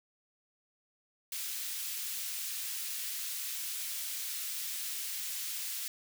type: high-pass noise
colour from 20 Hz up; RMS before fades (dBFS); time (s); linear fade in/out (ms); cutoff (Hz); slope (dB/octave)
white; -38; 1.32-5.88; 2; 2300; 12
effects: none